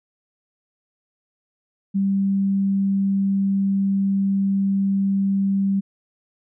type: tone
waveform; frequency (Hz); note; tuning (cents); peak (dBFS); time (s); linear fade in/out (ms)
sine; 196; G3; 0; -17; 1.94-5.81; 20
effects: none